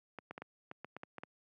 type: clicks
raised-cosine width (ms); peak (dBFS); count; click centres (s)
0.5; -29; 10; 0.187 / 0.31 / 0.379 / 0.42 / 0.714 / 0.846 / 0.966 / 1.034 / 1.183 / 1.235
effects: high-pass 150 Hz 12 dB/octave